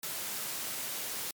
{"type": "high-pass noise", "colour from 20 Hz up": "white", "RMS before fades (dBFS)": -37, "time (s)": [0.03, 1.31], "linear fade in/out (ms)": 2, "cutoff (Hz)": 110, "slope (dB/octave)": 12, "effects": ["MP3 96 kbps"]}